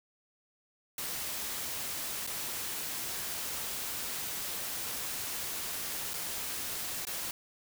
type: noise with dropouts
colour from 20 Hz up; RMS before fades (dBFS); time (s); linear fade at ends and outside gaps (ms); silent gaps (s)
white; -37; 0.98-7.31; 2; 2.267-2.273 / 6.135-6.139 / 7.052-7.069
effects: none